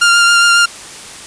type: tone with vibrato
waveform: sawtooth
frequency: 1396.9 Hz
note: F6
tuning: in tune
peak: -3 dBFS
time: 0.01-0.66 s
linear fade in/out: 10 ms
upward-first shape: triangle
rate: 7.3 Hz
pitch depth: 16 cents each way
effects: white hiss -31 dBFS RMS until 1.26 s + resampled to 22050 Hz